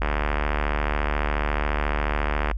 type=click train; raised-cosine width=0.5 ms; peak=-9 dBFS; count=186; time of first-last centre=0.02-2.513 s; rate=74.2 Hz; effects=noise-tail reverb RT60 0.1 s tail -26 dB re dry + added 50 Hz sine -24 dBFS peak until 2.57 s